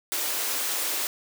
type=high-pass noise; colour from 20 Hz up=white; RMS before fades=-28 dBFS; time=0.12-1.07 s; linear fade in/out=0 ms; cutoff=270 Hz; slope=48 dB/octave; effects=none